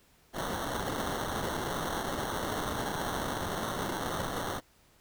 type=noise with sample-and-hold; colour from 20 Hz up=white; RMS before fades=-34 dBFS; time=0.33-4.61 s; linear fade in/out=50 ms; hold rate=2450 Hz; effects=pink hiss -64 dBFS RMS until 5 s